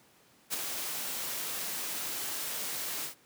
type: noise with ADSR envelope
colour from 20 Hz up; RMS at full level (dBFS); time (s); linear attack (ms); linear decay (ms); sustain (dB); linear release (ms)
white; -30; 0.5-3.15; 37; 13; -6; 110
effects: pink hiss -62 dBFS RMS until 3.25 s + high-pass 150 Hz 12 dB/octave